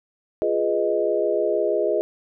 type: chord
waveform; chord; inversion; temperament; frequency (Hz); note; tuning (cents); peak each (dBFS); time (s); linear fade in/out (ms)
sine; F half-diminished seventh; none; equal; 349.2 / 415.3 / 493.9 / 622.3; F4 / Ab4 / Cb5 / Eb5; 0 / 0 / 0 / 0; -26 / -23 / -27 / -23; 0.42-2.01; 0
effects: none